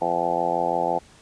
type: harmonic tone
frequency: 86 Hz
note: F2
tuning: 26 cents flat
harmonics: 2 / 3 / 4 / 5 / 6 / 7 / 8 / 9 / 10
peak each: -36 / -37 / -32 / -35 / -28 / -31 / -28 / -26 / -27 dBFS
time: 0.01-0.99 s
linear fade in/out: 10 ms
effects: pink hiss -52 dBFS RMS until 1.21 s + resampled to 22050 Hz